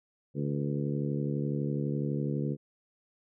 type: harmonic tone with a mistuned harmonic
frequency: 72 Hz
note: D2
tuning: 34 cents flat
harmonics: 2 / 3 / 4 / 5 / 6 / 7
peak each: -31 / -35 / -37 / -39 / -41 / -42 dBFS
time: 0.34-2.57 s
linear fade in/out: 50 ms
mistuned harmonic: 7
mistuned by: -35 cents
effects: none